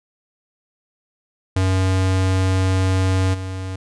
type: tone with level steps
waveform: square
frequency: 94.1 Hz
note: F#2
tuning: 30 cents sharp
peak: -16 / -26 dBFS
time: 1.56-3.76 s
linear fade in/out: 5 ms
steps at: 3.33 s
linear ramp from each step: 20 ms
effects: resampled to 22050 Hz